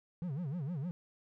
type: tone with vibrato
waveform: triangle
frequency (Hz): 155.1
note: D#3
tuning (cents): -5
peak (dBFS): -33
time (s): 0.22-0.91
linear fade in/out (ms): 0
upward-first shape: sine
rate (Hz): 6.5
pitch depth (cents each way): 290
effects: none